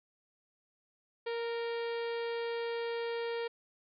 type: harmonic tone with a mistuned harmonic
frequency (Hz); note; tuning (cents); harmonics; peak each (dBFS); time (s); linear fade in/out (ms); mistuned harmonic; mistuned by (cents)
466.2; A#4; 0; 1 / 2 / 3 / 4 / 5 / 6 / 7 / 8 / 9 / 10; -34 / -44 / -49 / -47 / -49 / -53 / -52 / -56 / -56 / -57; 1.26-3.48; 10; 4; -16
effects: none